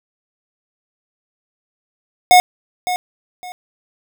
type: tone with echo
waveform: square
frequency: 726 Hz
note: F#5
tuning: 33 cents flat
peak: -6 dBFS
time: 2.31-2.4 s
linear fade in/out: 0 ms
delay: 560 ms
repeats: 2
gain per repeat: -12 dB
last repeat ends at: 3.52 s
effects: none